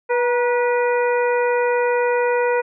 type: harmonic tone with a mistuned harmonic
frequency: 487.8 Hz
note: B4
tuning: 21 cents flat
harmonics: 1 / 2 / 3 / 4 / 5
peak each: -17 / -23 / -27 / -29 / -31 dBFS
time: 0.09-2.62 s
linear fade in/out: 20 ms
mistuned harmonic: 2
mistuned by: -42 cents
effects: none